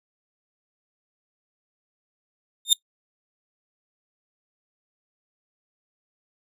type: tone with exponential growth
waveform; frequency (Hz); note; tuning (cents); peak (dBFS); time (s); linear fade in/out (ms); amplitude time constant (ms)
sawtooth; 3639; A#7; -42; -7; 2.65-2.73; 2; 16
effects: noise-tail reverb RT60 0.1 s tail -20 dB re dry + resampled to 32000 Hz